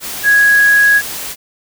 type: tone in noise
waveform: sine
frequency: 1661.2 Hz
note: G#6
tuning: in tune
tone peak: -6 dBFS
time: 0.23-1.02 s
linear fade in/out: 50 ms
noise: white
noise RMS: -24 dBFS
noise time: 0-1.36 s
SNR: +15 dB
effects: none